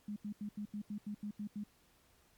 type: tone bursts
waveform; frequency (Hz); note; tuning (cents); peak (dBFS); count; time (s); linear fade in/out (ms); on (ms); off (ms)
sine; 207.7; G#3; 0; -38; 10; 0.08-1.638; 5; 82; 82
effects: pink hiss -69 dBFS RMS until 2.37 s + MP3 96 kbps